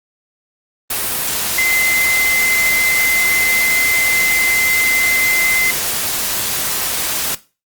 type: tone in noise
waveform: sine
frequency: 2062 Hz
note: C7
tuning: 26 cents flat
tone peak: -12 dBFS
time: 1.58-5.71 s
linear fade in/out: 5 ms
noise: white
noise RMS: -19 dBFS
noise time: 0.9-7.35 s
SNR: +4 dB
effects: noise-tail reverb RT60 0.3 s tail -17 dB re dry + Opus 32 kbps